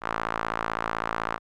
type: tone with band-pass filter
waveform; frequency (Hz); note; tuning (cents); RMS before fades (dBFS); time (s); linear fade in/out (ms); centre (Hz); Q
sawtooth; 55.9; A1; +28; -30; 0.01-1.39; 50; 1200; 2.1
effects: none